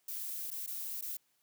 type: noise with dropouts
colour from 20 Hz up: violet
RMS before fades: -40 dBFS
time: 0.08-1.17 s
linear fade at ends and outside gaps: 5 ms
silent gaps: 0.505-0.514 / 0.664-0.674 / 1.012-1.022 s
effects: white hiss -75 dBFS RMS until 1.42 s + high-pass 80 Hz 12 dB/octave